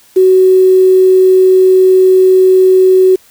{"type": "tone with quantisation", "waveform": "sine", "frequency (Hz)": 374.1, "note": "F#4", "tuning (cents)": 19, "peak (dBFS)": -3, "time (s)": [0.16, 3.16], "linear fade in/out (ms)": 10, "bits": 5, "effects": ["white hiss -45 dBFS RMS until 3.3 s"]}